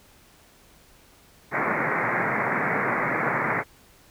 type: band-pass noise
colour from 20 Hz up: white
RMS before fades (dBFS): -25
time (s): 1.51-3.64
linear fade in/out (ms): 50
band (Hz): 110 to 2200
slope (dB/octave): 96
effects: pink hiss -55 dBFS RMS until 4.1 s